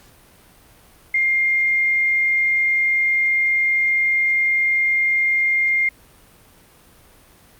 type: tone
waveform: sine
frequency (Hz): 2115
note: C7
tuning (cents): +18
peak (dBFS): -15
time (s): 1.14-5.89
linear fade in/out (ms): 5
effects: pink hiss -50 dBFS RMS until 7.59 s + Opus 48 kbps